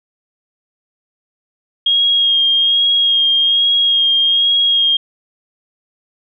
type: tone with vibrato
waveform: sine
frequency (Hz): 3255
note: G#7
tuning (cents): -36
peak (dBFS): -10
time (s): 1.86-4.97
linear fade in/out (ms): 5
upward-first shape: sine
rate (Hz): 1.2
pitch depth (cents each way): 21
effects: none